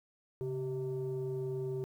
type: tone pair together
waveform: sine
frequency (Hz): 136.66 / 386.1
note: C#3 / G4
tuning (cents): -24 / -26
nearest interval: octave + tritone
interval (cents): 1798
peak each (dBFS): -36 / -34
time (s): 0.41-1.84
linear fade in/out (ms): 0
effects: tanh soft clip ceiling -30 dBFS + 11-bit